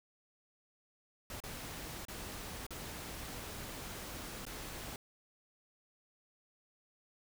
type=noise with dropouts; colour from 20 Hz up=pink; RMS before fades=-45 dBFS; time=1.3-4.96 s; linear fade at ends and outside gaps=2 ms; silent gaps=1.403-1.437 / 2.052-2.083 / 2.666-2.706 / 4.453-4.465 s; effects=none